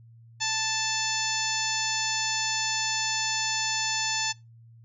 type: harmonic tone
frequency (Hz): 880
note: A5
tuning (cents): 0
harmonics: 1 / 2 / 3 / 4 / 5 / 6 / 7 / 8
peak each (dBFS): -34 / -34 / -34 / -34 / -34 / -34 / -34 / -34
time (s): 0.4-4.33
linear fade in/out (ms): 20
effects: noise-tail reverb RT60 0.2 s tail -21 dB re dry + added 115 Hz sine -49 dBFS peak until 4.84 s